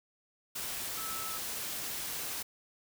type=tone in noise; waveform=sine; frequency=1306 Hz; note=E6; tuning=17 cents flat; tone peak=-42 dBFS; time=0.97-1.38 s; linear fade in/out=10 ms; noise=white; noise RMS=-38 dBFS; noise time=0.55-2.43 s; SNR=-7 dB; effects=none